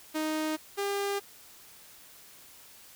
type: tone pair in turn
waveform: sawtooth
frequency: 311.1 / 400.8 Hz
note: D#4 / G4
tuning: 0 / +38 cents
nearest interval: major third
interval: 438 cents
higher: second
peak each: -25 dBFS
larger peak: neither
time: 0.14-0.57 / 0.77-1.2 s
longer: neither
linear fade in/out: 20 ms
effects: white hiss -53 dBFS RMS until 2.95 s